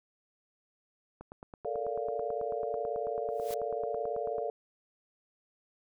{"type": "click train", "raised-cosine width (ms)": 1, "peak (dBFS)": -31, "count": 30, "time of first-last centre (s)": [1.21, 4.383], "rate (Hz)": 9.14}
{"type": "chord", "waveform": "sine", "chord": "Bb major seventh", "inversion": "third", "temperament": "just", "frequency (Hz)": [437, 466.2, 582.7, 699.2], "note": ["A4", "Bb4", "D5", "F5"], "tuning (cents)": [-12, 0, -14, 2], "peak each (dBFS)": -37, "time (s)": [1.65, 4.5], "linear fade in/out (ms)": 2}
{"type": "noise with exponential growth", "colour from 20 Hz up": "white", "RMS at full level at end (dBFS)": -41, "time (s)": [3.29, 3.54], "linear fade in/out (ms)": 1, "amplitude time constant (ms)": 53}
{"effects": []}